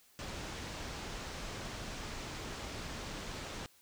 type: low-pass noise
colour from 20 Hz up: pink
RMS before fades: -43 dBFS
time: 0.19-3.66 s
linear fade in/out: 0 ms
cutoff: 7300 Hz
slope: 24 dB/octave
effects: white hiss -65 dBFS RMS until 3.81 s